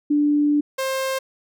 sine / sawtooth tone pair in turn, 293.7 / 530.2 Hz, D4 / C5, 0 / +23 cents, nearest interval minor seventh, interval 1023 cents, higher second, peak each -15 / -18 dBFS, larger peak first, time 0.1-0.61 / 0.78-1.19 s, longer first, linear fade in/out 10 ms, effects none

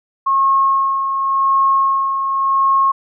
sine tone with tremolo, 1085 Hz, C#6, 37 cents flat, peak -10 dBFS, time 0.26-2.92 s, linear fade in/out 10 ms, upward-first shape sine, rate 0.9 Hz, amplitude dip 50%, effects none

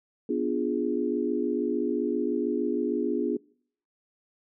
sine chord, B diminished seventh, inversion none, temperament equal, 246.9 / 293.7 / 349.2 / 415.3 Hz, B3 / D4 / F4 / Ab4, 0 / 0 / 0 / 0 cents, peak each -30 dBFS, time 0.29-3.37 s, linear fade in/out 5 ms, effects noise-tail reverb RT60 0.6 s tail -25 dB re dry

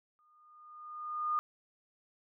sine tone with exponential growth, 1221 Hz, D#6, 33 cents flat, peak -27 dBFS, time 0.19-1.39 s, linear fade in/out 0 ms, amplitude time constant 260 ms, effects none

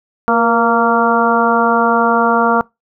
harmonic tone with a mistuned harmonic, 231.1 Hz, A#3, 15 cents flat, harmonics 1 / 2 / 3 / 4 / 5 / 6, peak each -17 / -17 / -17 / -17 / -17 / -17 dBFS, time 0.28-2.61 s, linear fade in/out 0 ms, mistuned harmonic 2, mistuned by +36 cents, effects noise-tail reverb RT60 0.2 s tail -24 dB re dry

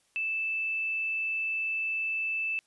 sine tone, 2637 Hz, E7, in tune, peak -28 dBFS, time 0.16-2.59 s, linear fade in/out 0 ms, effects white hiss -69 dBFS RMS until 2.66 s + resampled to 24000 Hz

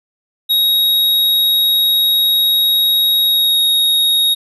square tone with pitch glide, 3786 to 3758 Hz, A#7 to A#7, +26 to +13 cents, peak -11 dBFS, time 0.49-4.35 s, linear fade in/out 20 ms, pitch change -13 cents, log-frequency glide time 3.24-3.58 s, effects none

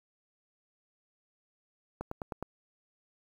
click train, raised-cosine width 1 ms, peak -22 dBFS, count 5, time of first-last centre 2.01-2.426 s, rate 9.61 Hz, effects 9-bit

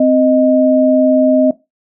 sine tone pair together, 260 / 622.3 Hz, C4 / D#5, -11 / 0 cents, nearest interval octave + minor third, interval 1511 cents, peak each -10 dBFS, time 0-1.51 s, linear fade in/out 5 ms, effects noise-tail reverb RT60 0.2 s tail -17 dB re dry

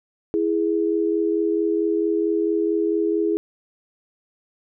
sine tone pair together, 330.8 / 415.3 Hz, E4 / G#4, +6 / 0 cents, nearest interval major third, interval 394 cents, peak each -21 dBFS, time 0.34-3.37 s, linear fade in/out 0 ms, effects none

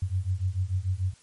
sine beating tone pair, 89.9 / 96.7 Hz, F#2 / G2, -49 / -23 cents, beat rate 6.8 Hz, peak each -28 dBFS, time 0.02-1.14 s, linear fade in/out 5 ms, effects white hiss -58 dBFS RMS until 1.22 s + MP3 48 kbps

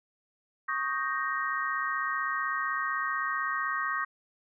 sine chord, Eb dominant seventh, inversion third, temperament equal, 1108.7 / 1244.5 / 1568 / 1864.7 Hz, Db6 / Eb6 / G6 / Bb6, 0 / 0 / 0 / 0 cents, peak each -33 / -34 / -35 / -33 dBFS, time 0.68-4.05 s, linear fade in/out 10 ms, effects none

